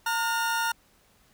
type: tone pair together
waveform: 40% pulse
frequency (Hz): 913 / 1426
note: A#5 / F6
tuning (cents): -36 / +36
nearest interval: minor sixth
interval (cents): 772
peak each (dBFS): -27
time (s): 0.06-0.72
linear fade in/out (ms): 5
effects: pink hiss -62 dBFS RMS until 1.33 s